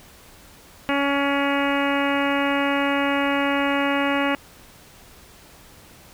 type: harmonic tone with a mistuned harmonic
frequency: 280.6 Hz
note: C#4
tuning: 21 cents sharp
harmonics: 1 / 2 / 3 / 4 / 5 / 6 / 7 / 8 / 9 / 10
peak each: -23 / -26 / -28 / -29 / -30 / -31 / -31 / -32 / -33 / -33 dBFS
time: 0.89-4.35 s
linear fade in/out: 0 ms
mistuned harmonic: 10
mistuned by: +30 cents
effects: pink hiss -48 dBFS RMS until 6.13 s